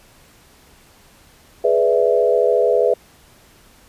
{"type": "chord", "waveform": "sine", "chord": "E dominant seventh", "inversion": "first", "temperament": "equal with one note detuned", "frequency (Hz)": [419.4, 493.9, 587.3, 659.3], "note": ["G#4", "B4", "D5", "E5"], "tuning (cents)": [17, 0, 0, 0], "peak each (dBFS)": [-18, -16, -22, -19], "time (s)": [1.64, 2.94], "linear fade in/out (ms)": 5, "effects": ["pink hiss -50 dBFS RMS until 3.88 s", "resampled to 32000 Hz"]}